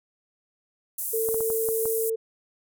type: band-pass noise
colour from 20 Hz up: white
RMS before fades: -31 dBFS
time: 0.98-2.1 s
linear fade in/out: 5 ms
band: 9000 to 16000 Hz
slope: 24 dB/octave
type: tone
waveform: sine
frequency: 448.5 Hz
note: A4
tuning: 33 cents sharp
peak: -24 dBFS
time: 1.13-2.16 s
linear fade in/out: 10 ms
type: clicks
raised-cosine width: 1 ms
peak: -22 dBFS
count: 6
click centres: 1.288 / 1.344 / 1.406 / 1.502 / 1.688 / 1.856 s
effects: none